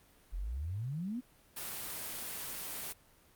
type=exponential sweep; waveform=sine; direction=up; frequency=39.84 to 261.6 Hz; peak=-35 dBFS; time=0.32-1.21 s; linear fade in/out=20 ms
type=noise; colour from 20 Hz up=white; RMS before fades=-41 dBFS; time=1.56-2.93 s; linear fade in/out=10 ms
effects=pink hiss -64 dBFS RMS until 3.35 s + Opus 32 kbps